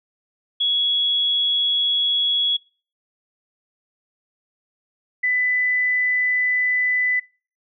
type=tone pair in turn; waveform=sine; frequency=3352 / 1997 Hz; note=G#7 / B6; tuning=+15 / +19 cents; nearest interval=major sixth; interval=896 cents; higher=first; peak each=-17 / -17 dBFS; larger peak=neither; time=0.6-2.57 / 5.23-7.2 s; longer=neither; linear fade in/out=10 ms; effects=noise-tail reverb RT60 0.4 s tail -26 dB re dry